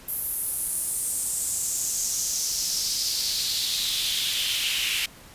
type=noise with high-pass filter sweep; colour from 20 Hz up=pink; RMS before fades=-27 dBFS; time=0.08-5.06 s; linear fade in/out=5 ms; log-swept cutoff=12000 to 2600 Hz; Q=3.4; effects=pink hiss -48 dBFS RMS until 5.34 s + resampled to 32000 Hz